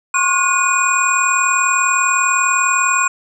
sine tone cluster, 1065 / 1105 / 1445 / 2464 / 7450 Hz, C6 / C#6 / F#6 / D#7 / A#8, +30 / -6 / -41 / -17 / -2 cents, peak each -19 dBFS, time 0.14-3.08 s, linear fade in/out 5 ms, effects none

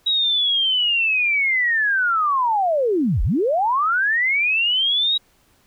sine linear two-way sweep, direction down then up, 3852 to 30.68 to 3852 Hz, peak -16 dBFS, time 0.06-5.18 s, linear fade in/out 10 ms, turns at 3.23 s, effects pink hiss -59 dBFS RMS until 5.66 s

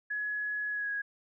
sine tone with pitch glide, 1688 to 1657.1 Hz, G#6 to G#6, +28 to -4 cents, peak -31 dBFS, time 0.1-1.02 s, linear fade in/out 10 ms, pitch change -32 cents, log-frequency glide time 0.7-0.9 s, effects none

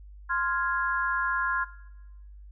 sine chord, F minor, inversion second, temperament equal, 1046.5 / 1396.9 / 1661.2 Hz, C6 / F6 / Ab6, 0 / 0 / 0 cents, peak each -29 dBFS, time 0.29-1.65 s, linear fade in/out 20 ms, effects noise-tail reverb RT60 1.0 s tail -18 dB re dry + added 50 Hz sine -44 dBFS peak until 2.51 s

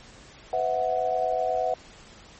sine tone cluster, 505 / 650 / 738 Hz, B4 / E5 / F#5, +39 / -24 / -5 cents, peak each -29 / -27 / -26 dBFS, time 0.53-1.74 s, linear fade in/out 2 ms, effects pink hiss -49 dBFS RMS until 2.39 s + MP3 32 kbps

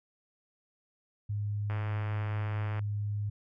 sine tone, 103.4 Hz, G#2, 7 cents flat, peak -30 dBFS, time 1.29-3.3 s, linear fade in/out 10 ms
click train, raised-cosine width 0.5 ms, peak -26 dBFS, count 119, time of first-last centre 1.7-2.793 s, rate 108 Hz
effects none

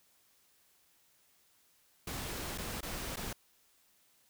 pink noise with dropouts, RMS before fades -40 dBFS, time 2.07-3.33 s, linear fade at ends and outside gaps 5 ms, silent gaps 2.578-2.582 / 2.808-2.828 / 3.16-3.169 s, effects white hiss -69 dBFS RMS until 4.29 s

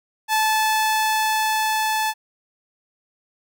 sawtooth tone with level ramp, 870 Hz, A5, 20 cents flat, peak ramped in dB -13 to -16 dBFS, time 0.28-2.14 s, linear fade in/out 50 ms, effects none

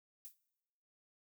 violet noise with exponential decay, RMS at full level -44 dBFS, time 0.25-0.37 s, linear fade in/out 0 ms, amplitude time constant 25 ms, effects noise-tail reverb RT60 1.0 s tail -22 dB re dry

